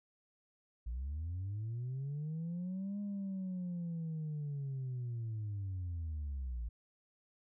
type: linear two-way sweep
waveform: sine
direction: up then down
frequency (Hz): 55 to 205.3 to 55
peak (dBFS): -35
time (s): 0.86-6.69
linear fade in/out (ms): 10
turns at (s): 3
effects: tanh soft clip ceiling -35 dBFS